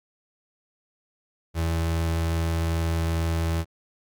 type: tone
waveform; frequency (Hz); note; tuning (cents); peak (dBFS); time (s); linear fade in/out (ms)
35% pulse; 82.41; E2; 0; -21; 1.54-3.65; 50
effects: Opus 48 kbps